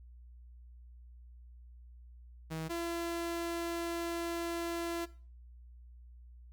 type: tone pair in turn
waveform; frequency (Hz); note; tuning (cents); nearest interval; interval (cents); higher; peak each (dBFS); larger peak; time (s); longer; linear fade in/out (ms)
sawtooth; 160 / 339; D#3 / E4; +49 / +49; octave + minor second; 1300; second; -33 / -31; second; 2.5-2.69 / 2.69-5.06; second; 20
effects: noise-tail reverb RT60 0.4 s tail -18 dB re dry + added 60 Hz sine -51 dBFS peak until 6.52 s